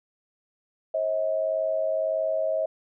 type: tone pair together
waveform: sine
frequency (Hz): 537.3 / 639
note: C5 / D#5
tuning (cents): +46 / +46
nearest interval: minor third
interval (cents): 300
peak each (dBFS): -29 / -24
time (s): 0.94-2.66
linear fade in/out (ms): 5
effects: none